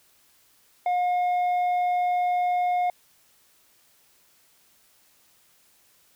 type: tone with tanh clipping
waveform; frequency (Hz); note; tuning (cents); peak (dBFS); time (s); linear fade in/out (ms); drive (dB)
sine; 717; F5; +45; -22; 0.86-2.9; 2; 5
effects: white hiss -61 dBFS RMS until 6.15 s